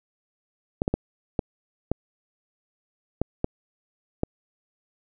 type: clicks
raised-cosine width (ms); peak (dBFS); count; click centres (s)
2; -9; 8; 0.819 / 0.879 / 0.94 / 1.392 / 1.916 / 3.216 / 3.444 / 4.234
effects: none